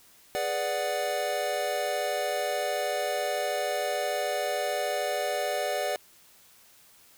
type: chord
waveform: square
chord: G# half-diminished seventh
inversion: none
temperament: equal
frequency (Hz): 415.3 / 493.9 / 587.3 / 740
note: G#4 / B4 / D5 / F#5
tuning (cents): 0 / 0 / 0 / 0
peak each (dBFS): -37 / -36 / -31 / -33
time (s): 0.35-5.96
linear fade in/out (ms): 0
effects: white hiss -57 dBFS RMS until 7.17 s